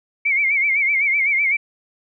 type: tone with vibrato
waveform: sine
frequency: 2217 Hz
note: C#7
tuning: in tune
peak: -15 dBFS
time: 0.25-1.57 s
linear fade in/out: 10 ms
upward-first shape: sine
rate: 7.9 Hz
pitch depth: 94 cents each way
effects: none

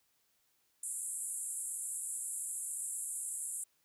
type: band-pass noise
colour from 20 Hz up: white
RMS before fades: -40 dBFS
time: 0.83-3.64 s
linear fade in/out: 5 ms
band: 7500 to 11000 Hz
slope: 96 dB/octave
effects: white hiss -75 dBFS RMS until 3.84 s

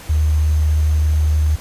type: tone with sample-and-hold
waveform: sine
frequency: 76.5 Hz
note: D#2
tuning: 29 cents flat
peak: -12 dBFS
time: 0.09-1.56 s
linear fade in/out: 10 ms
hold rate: 6300 Hz
effects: pink hiss -37 dBFS RMS until 1.6 s + resampled to 32000 Hz

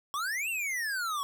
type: exponential two-way sweep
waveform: square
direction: up then down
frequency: 1094 to 2797 to 1094 Hz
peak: -31 dBFS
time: 0.14-1.23 s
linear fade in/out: 0 ms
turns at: 0.49 s
effects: none

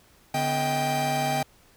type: tone cluster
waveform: 45% pulse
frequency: 144.2 / 249.8 / 633 / 787 Hz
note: D3 / B3 / D#5 / G5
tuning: -31 / +20 / +30 / +7 cents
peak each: -31 / -33 / -31 / -26 dBFS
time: 0.34-1.43 s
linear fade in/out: 5 ms
effects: pink hiss -58 dBFS RMS until 1.76 s

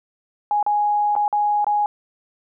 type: tone with dropouts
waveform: sine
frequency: 830.6 Hz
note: G#5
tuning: in tune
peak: -16 dBFS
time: 0.51-1.86 s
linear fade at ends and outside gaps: 1 ms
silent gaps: 0.628-0.664 / 1.153-1.163 / 1.28-1.327 / 1.645-1.667 s
effects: none

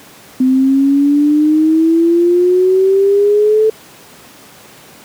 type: exponential sweep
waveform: sine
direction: up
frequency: 255.9 to 440 Hz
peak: -7 dBFS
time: 0.4-3.7 s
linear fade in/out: 5 ms
effects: pink hiss -39 dBFS RMS until 5.04 s + high-pass 150 Hz 12 dB/octave

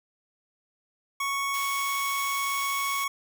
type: tone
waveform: 25% pulse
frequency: 1108.7 Hz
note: C#6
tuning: in tune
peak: -23 dBFS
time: 1.2-3.08 s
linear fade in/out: 5 ms
type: high-pass noise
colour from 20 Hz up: white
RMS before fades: -38 dBFS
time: 1.54-3.04 s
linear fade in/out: 0 ms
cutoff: 2000 Hz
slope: 12 dB/octave
effects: none

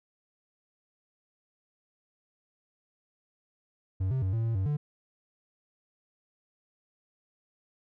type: tone with pitch steps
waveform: triangle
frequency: 94.3 / 131.4 / 94.3 / 113.5 / 114.3 / 95.3 / 147.5 Hz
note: F#2 / C3 / F#2 / A#2 / A#2 / G2 / D3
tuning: +33 / +8 / +33 / -46 / -34 / -48 / +8 cents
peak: -24 dBFS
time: 4-4.77 s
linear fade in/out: 10 ms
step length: 110 ms
effects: none

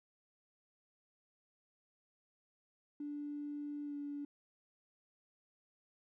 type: tone with pitch glide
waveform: triangle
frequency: 292 to 288 Hz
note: D4 to D4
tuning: -10 to -34 cents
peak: -36 dBFS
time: 3-4.25 s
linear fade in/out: 5 ms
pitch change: -24 cents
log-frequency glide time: 3.84-3.95 s
effects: tanh soft clip ceiling -38 dBFS

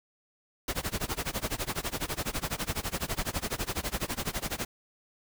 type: noise with tremolo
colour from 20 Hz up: pink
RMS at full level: -30 dBFS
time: 0.68-4.65 s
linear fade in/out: 2 ms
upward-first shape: sine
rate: 12 Hz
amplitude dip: 95%
effects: none

